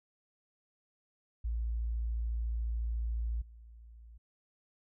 sine tone with level steps, 57 Hz, A#1, 38 cents flat, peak -31 / -50 dBFS, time 1.44-4.18 s, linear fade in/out 10 ms, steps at 3.41 s, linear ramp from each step 10 ms, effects none

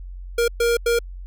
square tone bursts at uneven times, 470 Hz, A#4, 14 cents sharp, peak -17 dBFS, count 3, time 0.38-0.48 / 0.6-0.77 / 0.86-0.99 s, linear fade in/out 5 ms, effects added 45 Hz sine -32 dBFS peak until 1.26 s

